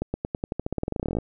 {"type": "accelerating click train", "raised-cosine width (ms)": 2, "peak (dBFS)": -13, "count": 23, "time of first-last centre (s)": [0.02, 1.186], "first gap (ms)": 120, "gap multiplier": 0.91, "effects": []}